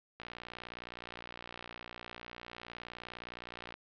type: click train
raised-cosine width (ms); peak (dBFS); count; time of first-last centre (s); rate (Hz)
0.3; -28; 212; 0.2-3.74; 59.6
effects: low-pass 5000 Hz 12 dB/octave